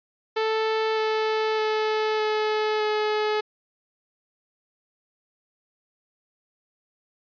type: tone with pitch steps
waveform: sawtooth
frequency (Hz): 440 / 436.5 / 432.9 / 429.5 / 426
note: A4 / A4 / A4 / A4 / G#4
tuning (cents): 0 / -14 / -28 / -42 / +44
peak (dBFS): -18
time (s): 0.36-3.41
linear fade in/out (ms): 10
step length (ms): 610
effects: resampled to 11025 Hz